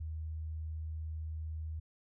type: tone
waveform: sine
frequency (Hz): 78.9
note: D#2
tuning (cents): +25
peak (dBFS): -37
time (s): 0-1.8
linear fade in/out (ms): 10
effects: none